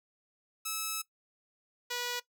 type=tone pair in turn; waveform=5% pulse; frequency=1300 / 486.9 Hz; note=E6 / B4; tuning=-24 / -25 cents; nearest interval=octave + perfect fourth; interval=1701 cents; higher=first; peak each=-22 dBFS; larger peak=neither; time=0.65-1.02 / 1.9-2.2 s; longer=first; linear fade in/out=10 ms; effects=noise-tail reverb RT60 0.1 s tail -18 dB re dry